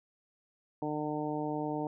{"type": "harmonic tone", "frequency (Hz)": 150.8, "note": "D3", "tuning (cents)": 46, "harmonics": [1, 2, 3, 4, 5, 6], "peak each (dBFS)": [-41, -35, -39, -41, -40, -41], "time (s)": [0.82, 1.87], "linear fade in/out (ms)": 2, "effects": []}